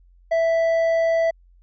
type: tone with hard clipping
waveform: sine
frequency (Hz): 659.3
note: E5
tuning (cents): 0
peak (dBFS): -18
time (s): 0.31-1.31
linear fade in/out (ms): 10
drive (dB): 5
effects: added 44 Hz sine -50 dBFS peak until 1.62 s + resampled to 16000 Hz